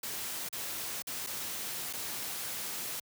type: noise with dropouts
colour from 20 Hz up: white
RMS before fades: -38 dBFS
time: 0.03-3 s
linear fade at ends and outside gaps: 5 ms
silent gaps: 0.489-0.527 / 1.023-1.07 / 1.265-1.27 / 1.929-1.934 s
effects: high-pass 80 Hz 12 dB/octave